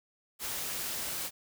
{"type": "noise", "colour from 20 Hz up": "white", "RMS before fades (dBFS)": -36, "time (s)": [0.39, 1.31], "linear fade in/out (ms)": 50, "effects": []}